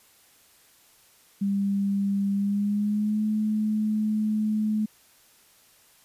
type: tone with pitch glide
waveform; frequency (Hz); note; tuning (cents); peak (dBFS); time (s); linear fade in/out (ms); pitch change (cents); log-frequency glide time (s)
sine; 198.8 to 214.3; G3 to A3; +25 to -45; -22; 1.41-4.86; 10; +130; 2.33-3.24
effects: white hiss -58 dBFS RMS until 6.04 s + resampled to 32000 Hz